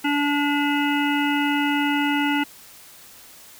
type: harmonic tone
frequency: 288.9 Hz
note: D4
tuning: 28 cents flat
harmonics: 1 / 3 / 5 / 7 / 9 / 10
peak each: -21 / -26 / -28 / -29 / -31 / -31 dBFS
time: 0.04-2.44 s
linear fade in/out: 10 ms
effects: white hiss -46 dBFS RMS until 3.59 s